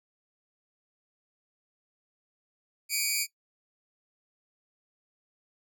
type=tone pair together; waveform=10% pulse; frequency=2277 / 2442 Hz; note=C#7 / D#7; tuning=+46 / -33 cents; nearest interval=minor second; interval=121 cents; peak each=-21 dBFS; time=2.89-3.27 s; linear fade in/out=50 ms; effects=noise-tail reverb RT60 0.1 s tail -17 dB re dry